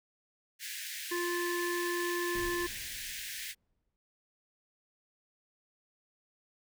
pink high-pass noise, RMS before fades -41 dBFS, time 0.59-3.55 s, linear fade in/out 50 ms, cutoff 1600 Hz, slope 96 dB/octave
harmonic tone, 349.2 Hz, F4, in tune, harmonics 1 / 3 / 5, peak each -33 / -39 / -37 dBFS, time 1.11-2.67 s, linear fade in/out 10 ms
brown noise with exponential decay, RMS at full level -42 dBFS, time 2.35-3.96 s, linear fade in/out 0 ms, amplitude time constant 350 ms
effects none

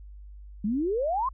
sine exponential sweep, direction up, 195.7 to 1100 Hz, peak -24 dBFS, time 0.64-1.29 s, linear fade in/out 5 ms, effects added 50 Hz sine -42 dBFS peak until 1.33 s

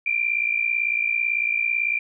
sine tone pair together, 2344 / 2402 Hz, D7 / D7, -4 / +38 cents, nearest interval unison, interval 42 cents, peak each -23 dBFS, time 0.06-1.99 s, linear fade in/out 5 ms, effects none

